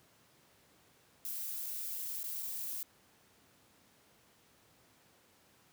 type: noise with dropouts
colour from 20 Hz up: violet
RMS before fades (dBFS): -40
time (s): 1.25-2.83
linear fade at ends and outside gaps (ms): 0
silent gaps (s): 1.66-1.664 / 2.231-2.241 / 2.424-2.429
effects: pink hiss -66 dBFS RMS until 5.72 s + high-pass 100 Hz 12 dB/octave